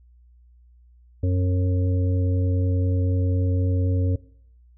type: harmonic tone with a mistuned harmonic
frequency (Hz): 90.5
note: F#2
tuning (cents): -38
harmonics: 1 / 3 / 5 / 6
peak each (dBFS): -19 / -29 / -33 / -35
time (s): 1.23-4.16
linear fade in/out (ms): 5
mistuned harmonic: 1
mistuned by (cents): +25
effects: noise-tail reverb RT60 0.6 s tail -19 dB re dry + added 60 Hz sine -50 dBFS peak until 4.77 s